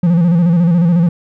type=tone with vibrato; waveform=triangle; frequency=171.3 Hz; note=F3; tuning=33 cents flat; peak=-6 dBFS; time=0.03-1.09 s; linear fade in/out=5 ms; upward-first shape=square; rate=14 Hz; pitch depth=66 cents each way; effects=none